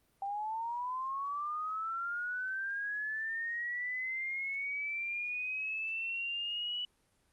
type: linear sweep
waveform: sine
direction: up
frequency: 783 to 2960 Hz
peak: -34 dBFS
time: 0.22-6.85 s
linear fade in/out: 2 ms
effects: pink hiss -72 dBFS RMS until 7.32 s + Opus 32 kbps